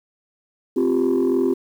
sine chord, C suspended fourth, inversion none, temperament equal, 261.6 / 349.2 / 392 Hz, C4 / F4 / G4, 0 / 0 / 0 cents, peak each -19 dBFS, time 0.76-1.54 s, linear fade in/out 10 ms, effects tanh soft clip ceiling -12 dBFS + 8-bit

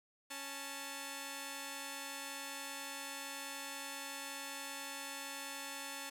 5% pulse tone pair together, 276.5 / 880 Hz, C#4 / A5, -4 / 0 cents, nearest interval octave + minor sixth, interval 2004 cents, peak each -35 / -33 dBFS, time 0.3-6.1 s, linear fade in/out 10 ms, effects none

